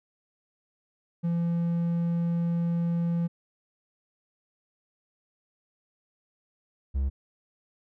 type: tone pair in turn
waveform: triangle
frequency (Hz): 170 / 67.86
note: F3 / C#2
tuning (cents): -46 / -36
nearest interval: octave + major third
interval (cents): 1590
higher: first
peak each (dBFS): -22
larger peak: neither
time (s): 1.23-3.28 / 6.94-7.1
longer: first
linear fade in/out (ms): 20
effects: none